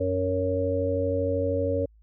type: harmonic tone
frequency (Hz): 92.8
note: F#2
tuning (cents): +6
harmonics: 1 / 3 / 5 / 6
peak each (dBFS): -29 / -31 / -28 / -27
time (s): 0-1.86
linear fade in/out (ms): 10
effects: added 54 Hz sine -53 dBFS peak until 2.02 s